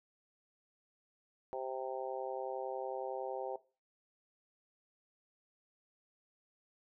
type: harmonic tone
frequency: 130.81 Hz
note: C3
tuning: in tune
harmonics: 3 / 4 / 5 / 6 / 7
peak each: -44 / -42 / -45 / -43 / -48 dBFS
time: 1.53-3.56 s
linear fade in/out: 0 ms
effects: noise-tail reverb RT60 0.3 s tail -17 dB re dry